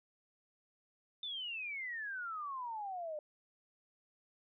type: exponential sweep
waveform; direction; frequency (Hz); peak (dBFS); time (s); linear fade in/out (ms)
sine; down; 3600 to 590; -39; 1.23-3.19; 2
effects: none